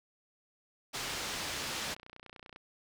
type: low-pass noise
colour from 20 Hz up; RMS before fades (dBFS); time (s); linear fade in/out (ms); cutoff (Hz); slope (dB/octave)
white; -38; 0.93-1.95; 20; 5300; 12
type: click train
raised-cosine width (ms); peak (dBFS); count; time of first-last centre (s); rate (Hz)
0.3; -33; 27; 1.7-2.561; 30.2
effects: none